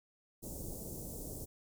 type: band-stop noise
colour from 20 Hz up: pink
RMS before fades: -44 dBFS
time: 0.42-1.46 s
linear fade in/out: 20 ms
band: 580 to 7000 Hz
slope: 24 dB/octave
effects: none